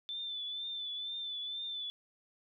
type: tone with vibrato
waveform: sine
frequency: 3520 Hz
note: A7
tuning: in tune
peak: -37 dBFS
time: 0.09-1.9 s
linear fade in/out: 0 ms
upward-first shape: triangle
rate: 2.1 Hz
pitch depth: 52 cents each way
effects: none